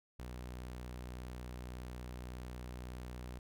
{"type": "tone", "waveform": "sawtooth", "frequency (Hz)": 61.74, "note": "B1", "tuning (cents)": 0, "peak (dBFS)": -40, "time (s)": [0.19, 3.39], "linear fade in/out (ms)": 5, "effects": []}